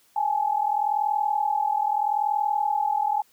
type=tone pair together; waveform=sine; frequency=818.2 / 859 Hz; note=G#5 / A5; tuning=-26 / -42 cents; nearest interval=minor second; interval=84 cents; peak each=-24 dBFS; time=0.16-3.22 s; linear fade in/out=5 ms; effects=white hiss -61 dBFS RMS until 3.32 s + high-pass 80 Hz 12 dB/octave